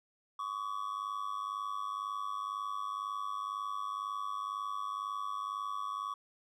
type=tone with amplitude modulation; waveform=triangle; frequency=1133 Hz; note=C#6; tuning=37 cents sharp; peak=-30 dBFS; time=0.39-6.14 s; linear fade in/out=5 ms; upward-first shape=sine; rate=102 Hz; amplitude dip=80%; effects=none